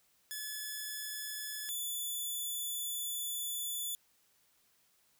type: tone pair in turn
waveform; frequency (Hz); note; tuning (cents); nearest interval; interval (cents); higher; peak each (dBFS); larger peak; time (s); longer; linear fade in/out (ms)
5% pulse; 1716 / 3475; A6 / A7; -44 / -22; octave; 1222; second; -28; neither; 0.31-1.69 / 1.69-3.95; second; 0
effects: white hiss -71 dBFS RMS until 5.19 s